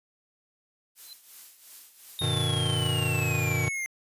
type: noise with tremolo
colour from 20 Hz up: blue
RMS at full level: -44 dBFS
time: 0.95-2.5 s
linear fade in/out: 50 ms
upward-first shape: triangle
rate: 2.8 Hz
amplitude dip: 75%
type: tone with exponential growth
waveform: triangle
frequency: 4067 Hz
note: C8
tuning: 50 cents flat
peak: -38 dBFS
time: 0.98-1.13 s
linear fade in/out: 1 ms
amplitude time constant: 32 ms
type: exponential sweep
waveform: square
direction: down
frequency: 3729 to 2088 Hz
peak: -30 dBFS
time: 2.19-3.86 s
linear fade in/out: 0 ms
type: chord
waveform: square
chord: G augmented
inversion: none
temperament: just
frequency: 98 / 122.5 / 153.12 Hz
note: G2 / B2 / D#3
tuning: 0 / -14 / -27 cents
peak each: -32 / -30 / -31 dBFS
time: 2.21-3.69 s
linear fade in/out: 10 ms
effects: resampled to 32000 Hz